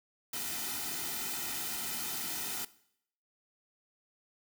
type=noise with comb filter; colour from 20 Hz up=white; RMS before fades=-37 dBFS; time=0.33-2.65 s; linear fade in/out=5 ms; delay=1.8 ms; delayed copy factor=-0.75; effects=noise-tail reverb RT60 0.7 s tail -19 dB re dry